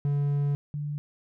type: tone pair in turn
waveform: triangle / sine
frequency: 143.2 / 146.97 Hz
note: D3 / D3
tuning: -43 / +2 cents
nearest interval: unison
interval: 45 cents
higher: second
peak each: -21 / -29 dBFS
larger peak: first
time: 0.05-0.55 / 0.74-0.98 s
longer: first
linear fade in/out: 0 ms
effects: none